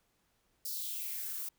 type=noise with high-pass filter sweep; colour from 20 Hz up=violet; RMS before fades=-39 dBFS; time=0.65-1.49 s; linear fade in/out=5 ms; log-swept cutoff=5100 to 1000 Hz; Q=3.2; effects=pink hiss -75 dBFS RMS until 1.58 s